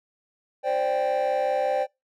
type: chord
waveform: triangle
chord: C suspended second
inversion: none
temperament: just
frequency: 523.3 / 588.7 / 784.9 Hz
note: C5 / D5 / G5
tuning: 0 / +4 / +2 cents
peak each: -23 dBFS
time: 0.63-1.87 s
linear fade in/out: 50 ms
effects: noise-tail reverb RT60 0.2 s tail -24 dB re dry + tanh soft clip ceiling -16 dBFS